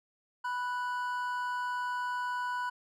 triangle tone pair together, 987.8 / 1480 Hz, B5 / F#6, 0 / 0 cents, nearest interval perfect fifth, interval 700 cents, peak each -31 / -35 dBFS, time 0.44-2.7 s, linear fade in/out 10 ms, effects none

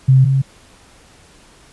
sine tone pair in turn, 131.9 / 134.91 Hz, C3 / C#3, +14 / -47 cents, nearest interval unison, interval 39 cents, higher second, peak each -6 / -11 dBFS, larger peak first, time 0.08-0.25 / 0.25-0.42 s, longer neither, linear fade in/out 10 ms, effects pink hiss -47 dBFS RMS until 1.72 s + resampled to 24000 Hz

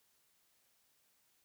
silence, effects white hiss -74 dBFS RMS until 1.44 s

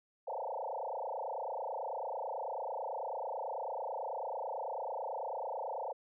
sine tone with frequency modulation, 708 Hz, F5, 23 cents sharp, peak -36 dBFS, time 0.27-5.93 s, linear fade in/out 10 ms, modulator 29.1 Hz, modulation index 7.3, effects none

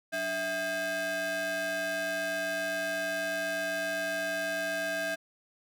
45% pulse ring-modulated tone, 473.6 Hz, A#4, 27 cents sharp, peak -27 dBFS, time 0.12-5.16 s, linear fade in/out 20 ms, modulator 1130 Hz, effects none

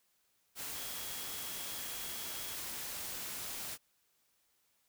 sine tone in noise, 3307 Hz, G#7, 8 cents flat, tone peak -51 dBFS, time 0.73-2.58 s, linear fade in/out 50 ms, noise white, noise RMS -42 dBFS, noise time 0.55-3.78 s, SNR -12 dB, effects white hiss -75 dBFS RMS until 4.88 s

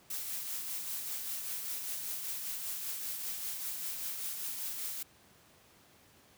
blue noise with tremolo, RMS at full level -37 dBFS, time 0.1-5.03 s, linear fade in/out 5 ms, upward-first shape triangle, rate 5.1 Hz, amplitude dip 40%, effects pink hiss -62 dBFS RMS until 6.37 s + high-pass 80 Hz 12 dB/octave

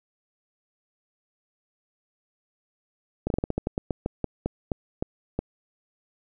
slowing click train, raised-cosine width 2 ms, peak -12 dBFS, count 16, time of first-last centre 3.27-5.39 s, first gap 32 ms, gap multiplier 1.19, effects none

